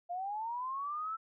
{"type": "linear sweep", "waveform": "sine", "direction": "up", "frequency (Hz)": [687, 1335], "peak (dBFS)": -35, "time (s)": [0.09, 1.17], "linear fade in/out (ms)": 20, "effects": []}